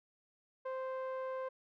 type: tone with low-pass filter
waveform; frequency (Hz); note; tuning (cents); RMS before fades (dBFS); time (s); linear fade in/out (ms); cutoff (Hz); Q
sawtooth; 522; C5; -4; -40; 0.65-1.49; 10; 1100; 1
effects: none